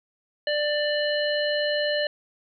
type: harmonic tone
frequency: 592 Hz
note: D5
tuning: 14 cents sharp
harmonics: 1 / 3 / 5 / 7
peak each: -24 / -29 / -31 / -32 dBFS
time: 0.47-2.07 s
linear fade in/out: 2 ms
effects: none